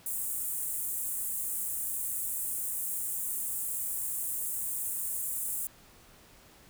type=high-pass noise; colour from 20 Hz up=pink; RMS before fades=-34 dBFS; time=0.06-5.67 s; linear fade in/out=2 ms; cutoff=8000 Hz; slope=48 dB/octave; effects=pink hiss -57 dBFS RMS until 6.69 s